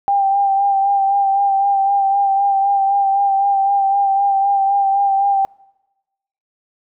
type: tone with vibrato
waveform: sine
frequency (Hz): 791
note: G5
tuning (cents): +15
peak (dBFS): -12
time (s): 0.08-5.45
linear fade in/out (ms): 0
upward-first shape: sine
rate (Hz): 3.9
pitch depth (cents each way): 26
effects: noise-tail reverb RT60 1.0 s tail -25 dB re dry